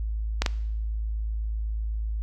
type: clicks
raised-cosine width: 0.2 ms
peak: -6 dBFS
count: 2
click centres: 0.42 / 0.462 s
effects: noise-tail reverb RT60 0.8 s tail -20 dB re dry + added 54 Hz sine -26 dBFS peak until 2.22 s